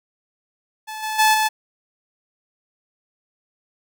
sawtooth tone with level steps, 867 Hz, A5, 26 cents flat, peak -26 / -20 / -9 / -13 dBFS, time 0.87-1.49 s, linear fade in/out 20 ms, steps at 1.02 / 1.18 / 1.33 s, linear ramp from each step 20 ms, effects none

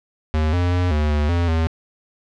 square tone with pitch steps, 77.8 / 88.6 / 89.5 / 75.3 / 74.4 / 86.1 / 81.1 Hz, D#2 / F2 / F2 / D2 / D2 / F2 / E2, 0 / +25 / +43 / +44 / +23 / -24 / -28 cents, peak -17 dBFS, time 0.34-1.67 s, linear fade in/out 0 ms, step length 190 ms, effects low-pass 4000 Hz 12 dB/octave

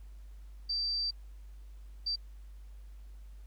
sine tone bursts at uneven times, 4667 Hz, D8, 12 cents flat, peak -30 dBFS, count 2, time 0.69-1.11 / 2.06-2.16 s, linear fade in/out 10 ms, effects added 50 Hz sine -46 dBFS peak until 3.46 s + pink hiss -69 dBFS RMS until 3.46 s

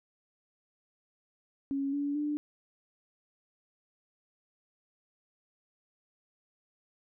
sine tone with pitch steps, 276.2 / 285.9 / 296 Hz, C#4 / D4 / D4, -6 / -46 / +14 cents, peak -29 dBFS, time 1.71-2.37 s, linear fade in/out 0 ms, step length 220 ms, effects none

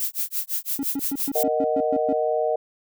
violet noise with tremolo, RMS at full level -24 dBFS, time 0-1.43 s, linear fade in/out 0 ms, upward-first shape sine, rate 5.9 Hz, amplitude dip 100%
triangle tone bursts, 277.2 Hz, C#4, in tune, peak -21 dBFS, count 9, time 0.79-2.128 s, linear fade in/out 2 ms, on 42 ms, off 120 ms
sine chord, D# minor, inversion second, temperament equal with one note detuned, 466.2 / 622.3 / 743.8 Hz, A#4 / D#5 / F#5, 0 / 0 / +9 cents, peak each -24 / -23 / -27 dBFS, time 1.35-2.56 s, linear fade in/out 5 ms
effects none

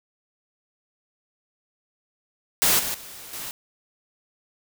white noise with level steps, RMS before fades -19 / -28 / -41 / -34 dBFS, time 2.62-3.51 s, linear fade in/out 0 ms, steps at 2.79 / 2.94 / 3.33 s, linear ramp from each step 5 ms, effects none

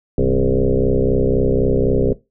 sine tone with frequency modulation, 207.6 Hz, G#3, in tune, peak -12 dBFS, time 0.18-2.13 s, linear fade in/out 2 ms, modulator 63.9 Hz, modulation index 4.8, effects noise-tail reverb RT60 0.2 s tail -17 dB re dry

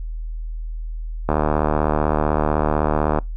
click train, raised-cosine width 1 ms, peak -4 dBFS, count 145, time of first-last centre 1.29-3.187 s, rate 75.9 Hz, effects noise-tail reverb RT60 0.2 s tail -25 dB re dry + added 40 Hz sine -25 dBFS peak until 3.36 s

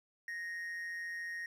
triangle tone with amplitude modulation, 1864.7 Hz, A#6, in tune, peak -35 dBFS, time 0.28-1.46 s, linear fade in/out 2 ms, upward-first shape sine, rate 174 Hz, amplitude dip 45%, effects none

